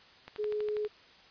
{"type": "click train", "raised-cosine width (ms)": 0.3, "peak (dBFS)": -28, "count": 8, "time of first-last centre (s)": [0.28, 0.849], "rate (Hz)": 12.3}
{"type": "tone", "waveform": "sine", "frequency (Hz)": 422, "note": "G#4", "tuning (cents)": 28, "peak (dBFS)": -30, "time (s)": [0.38, 0.88], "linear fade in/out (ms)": 20}
{"effects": ["white hiss -57 dBFS RMS until 1.3 s", "resampled to 11025 Hz"]}